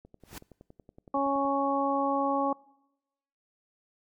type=click train; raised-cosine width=2 ms; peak=-36 dBFS; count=16; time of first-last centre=0.05-1.452 s; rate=10.7 Hz
type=noise with exponential growth; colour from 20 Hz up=pink; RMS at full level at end=-38 dBFS; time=0.2-0.38 s; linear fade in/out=1 ms; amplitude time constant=39 ms
type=harmonic tone; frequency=277.2 Hz; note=C#4; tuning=in tune; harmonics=1 / 2 / 3 / 4; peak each=-30 / -30 / -29 / -30 dBFS; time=1.14-2.53 s; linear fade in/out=5 ms
effects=noise-tail reverb RT60 0.9 s tail -24 dB re dry + MP3 96 kbps